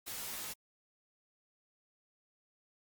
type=noise with comb filter; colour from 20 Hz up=white; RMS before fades=-42 dBFS; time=0.06-0.54 s; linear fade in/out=20 ms; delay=17 ms; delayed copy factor=-0.75; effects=Opus 48 kbps